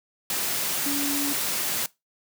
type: tone in noise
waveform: sine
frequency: 284.7 Hz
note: C#4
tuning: 46 cents sharp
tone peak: -27 dBFS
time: 0.86-1.33 s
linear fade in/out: 2 ms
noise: white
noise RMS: -27 dBFS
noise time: 0.3-1.86 s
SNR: -3 dB
effects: noise-tail reverb RT60 0.2 s tail -21 dB re dry + high-pass 100 Hz 12 dB/octave